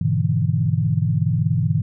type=chord; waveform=sine; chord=E dominant seventh; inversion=first; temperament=just; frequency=103.01 / 123.61 / 148.33 / 164.81 Hz; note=G#2 / B2 / D3 / E3; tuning=-14 / +2 / +18 / 0 cents; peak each=-22 dBFS; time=0.01-1.82 s; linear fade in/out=5 ms; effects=none